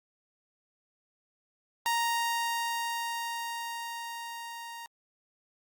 sawtooth tone with level ramp, 932.3 Hz, A#5, in tune, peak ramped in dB -22 to -37 dBFS, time 1.86-4.86 s, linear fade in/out 0 ms, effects Opus 48 kbps

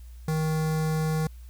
square tone with notch filter, 157.2 Hz, D#3, 18 cents sharp, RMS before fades -26 dBFS, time 0.28-1.27 s, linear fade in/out 2 ms, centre 2900 Hz, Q 1.4, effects added 60 Hz sine -41 dBFS peak until 1.49 s + white hiss -61 dBFS RMS until 1.49 s

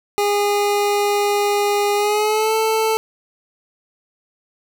25% pulse tone with pitch glide, 409.4 to 441.3 Hz, G#4 to A4, -25 to +5 cents, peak -12 dBFS, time 0.18-2.97 s, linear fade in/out 0 ms, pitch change +130 cents, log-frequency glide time 1.95-2.54 s, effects none

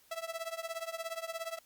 sawtooth tone with tremolo, 659.3 Hz, E5, in tune, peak -30 dBFS, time 0.11-1.59 s, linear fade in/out 5 ms, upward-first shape triangle, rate 17 Hz, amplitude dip 95%, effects white hiss -65 dBFS RMS until 1.65 s + Opus 48 kbps

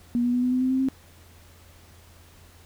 sine tone with pitch steps, 240 / 243.5 / 247 / 250.6 / 254.3 / 258 / 261.7 / 265.5 Hz, B3 / B3 / B3 / B3 / C4 / C4 / C4 / C4, -49 / -24 / 0 / +25 / -49 / -24 / 0 / +25 cents, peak -20 dBFS, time 0.15-0.886 s, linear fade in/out 0 ms, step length 92 ms, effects added 85 Hz sine -52 dBFS peak until 2.65 s + pink hiss -54 dBFS RMS until 2.65 s

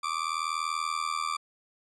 40% pulse tone with amplitude modulation, 1174.7 Hz, D6, in tune, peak -24 dBFS, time 0.03-1.37 s, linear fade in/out 10 ms, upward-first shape sine, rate 80.5 Hz, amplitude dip 90%, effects resampled to 22050 Hz

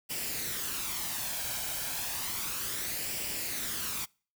white noise with flanger, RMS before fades -35 dBFS, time 0.09-4.06 s, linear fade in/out 20 ms, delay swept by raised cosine 0.38 to 1.3 ms, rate 0.32 Hz, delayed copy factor +0.5, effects noise-tail reverb RT60 0.4 s tail -26 dB re dry

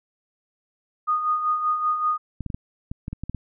sine tone with tremolo, 1234 Hz, D#6, 15 cents flat, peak -18 dBFS, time 1.07-2.18 s, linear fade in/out 20 ms, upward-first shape sine, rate 5.2 Hz, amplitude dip 55%
clicks, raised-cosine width 5 ms, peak -18 dBFS, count 10, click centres 2.407 / 2.463 / 2.502 / 2.545 / 2.915 / 3.081 / 3.13 / 3.236 / 3.296 / 3.347 s
effects none

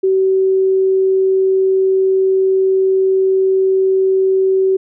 sine tone, 381.1 Hz, G4, 49 cents flat, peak -10 dBFS, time 0.03-4.77 s, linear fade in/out 10 ms, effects none

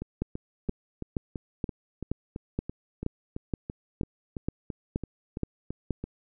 two click trains, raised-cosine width 3 ms, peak -15 / -21 dBFS, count 13 / 19, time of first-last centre 0.22-5.907 / 0.02-6.04 s, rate 2.11 / 2.99 Hz, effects none

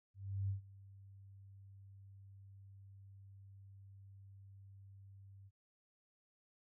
sine tone with ADSR envelope, 98 Hz, G2, in tune, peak -34 dBFS, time 0.14-5.51 s, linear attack 350 ms, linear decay 120 ms, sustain -21 dB, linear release 42 ms, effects none

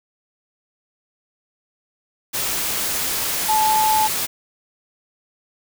sine tone in noise, 867 Hz, A5, 26 cents flat, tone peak -15 dBFS, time 3.48-4.08 s, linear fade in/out 20 ms, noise white, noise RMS -23 dBFS, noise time 2.33-4.27 s, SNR +5 dB, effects none

